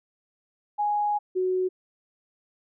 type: tone pair in turn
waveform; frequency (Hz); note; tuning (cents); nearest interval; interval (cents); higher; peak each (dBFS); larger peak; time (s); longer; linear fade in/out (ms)
sine; 830.6 / 370; G#5 / F#4; 0 / 0; octave + major second; 1400; first; -22; neither; 0.78-1.19 / 1.35-1.69; first; 20
effects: none